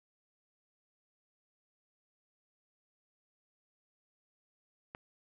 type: click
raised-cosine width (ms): 0.5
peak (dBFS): -28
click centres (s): 4.949
effects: none